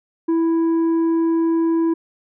sine tone with tanh clipping, 329.6 Hz, E4, in tune, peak -16 dBFS, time 0.28-1.94 s, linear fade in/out 10 ms, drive 5 dB, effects none

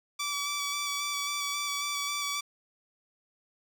10% pulse tone with vibrato, 1152 Hz, D6, 34 cents flat, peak -22 dBFS, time 0.19-2.41 s, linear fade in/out 10 ms, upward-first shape square, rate 3.7 Hz, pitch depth 14 cents each way, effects none

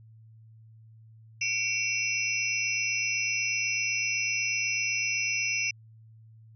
sine tone cluster, 2266 / 2374 / 2713 / 5190 / 5870 Hz, C#7 / D7 / E7 / E8 / F#8, +37 / +18 / +49 / -28 / -15 cents, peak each -33 / -34 / -30 / -34 / -35 dBFS, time 1.41-5.71 s, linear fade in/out 5 ms, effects added 111 Hz sine -50 dBFS peak until 6.55 s

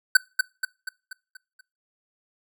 square tone with echo, 1523 Hz, F#6, 50 cents sharp, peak -11 dBFS, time 0.15-0.17 s, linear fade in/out 5 ms, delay 240 ms, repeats 6, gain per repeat -6 dB, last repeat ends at 1.61 s, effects noise-tail reverb RT60 0.3 s tail -23 dB re dry

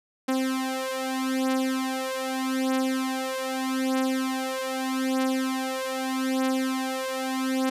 sawtooth beating tone pair, 261.6 / 262.41 Hz, C4 / C4, 0 / +5 cents, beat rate 0.81 Hz, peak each -24 dBFS, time 0.28-7.7 s, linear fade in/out 10 ms, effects resampled to 32000 Hz

